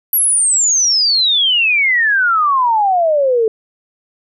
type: exponential sweep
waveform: sine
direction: down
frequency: 11840 to 431.4 Hz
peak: -10 dBFS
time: 0.13-3.48 s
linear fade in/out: 2 ms
effects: none